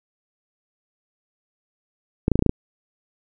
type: clicks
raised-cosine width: 3 ms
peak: -4 dBFS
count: 7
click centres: 2.281 / 2.317 / 2.356 / 2.392 / 2.424 / 2.463 / 2.494 s
effects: none